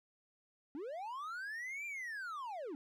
triangle linear two-way sweep, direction up then down, 263.5 to 2400 to 263.5 Hz, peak -39 dBFS, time 0.75-2.75 s, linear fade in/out 0 ms, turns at 1.86 s, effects none

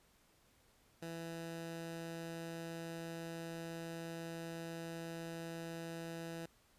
15% pulse tone, 166 Hz, E3, 12 cents sharp, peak -37 dBFS, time 1.02-6.46 s, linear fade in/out 5 ms, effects pink hiss -70 dBFS RMS until 6.78 s + resampled to 32000 Hz

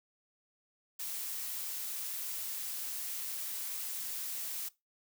blue noise, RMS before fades -39 dBFS, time 0.99-4.69 s, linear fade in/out 10 ms, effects noise-tail reverb RT60 0.2 s tail -19 dB re dry

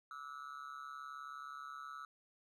triangle tone with amplitude modulation, 1304 Hz, E6, 19 cents flat, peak -40 dBFS, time 0.11-2.05 s, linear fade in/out 2 ms, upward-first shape sine, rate 139 Hz, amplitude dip 95%, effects none

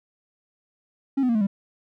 triangle tone with pitch steps, 273.2 / 252 / 232.4 / 214.3 / 197.7 Hz, C#4 / B3 / A#3 / A3 / G3, -25 / +35 / -5 / -45 / +15 cents, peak -16 dBFS, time 1.17-1.47 s, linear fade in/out 10 ms, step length 60 ms, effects tanh soft clip ceiling -12 dBFS

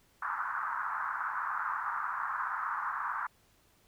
white band-pass noise, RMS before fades -35 dBFS, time 0.22-3.27 s, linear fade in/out 5 ms, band 940 to 1500 Hz, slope 48 dB/octave, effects pink hiss -67 dBFS RMS until 3.87 s

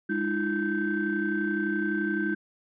sine tone cluster, 205 / 307 / 338.7 / 1554 Hz, G#3 / D#4 / E4 / G6, -22 / -23 / +47 / -16 cents, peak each -30 dBFS, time 0.09-2.35 s, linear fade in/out 10 ms, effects tanh soft clip ceiling -17 dBFS

